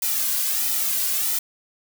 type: noise with flanger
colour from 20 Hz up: blue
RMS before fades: -23 dBFS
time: 0.02-1.39 s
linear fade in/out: 5 ms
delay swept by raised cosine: 1.8 to 2.32 ms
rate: 1.5 Hz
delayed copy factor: -0.7
effects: none